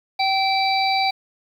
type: harmonic tone with a mistuned harmonic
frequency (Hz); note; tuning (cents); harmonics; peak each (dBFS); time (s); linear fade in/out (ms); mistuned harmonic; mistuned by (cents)
774; G5; -22; 1 / 3 / 5 / 6; -19 / -24 / -26 / -27; 0.19-1.11; 10; 5; +31
effects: 8-bit